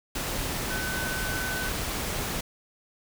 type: tone in noise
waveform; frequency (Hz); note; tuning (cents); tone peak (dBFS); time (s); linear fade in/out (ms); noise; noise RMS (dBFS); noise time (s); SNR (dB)
sine; 1513; F#6; +38; -32; 0.7-1.69; 5; pink; -31; 0.15-2.41; -4
effects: none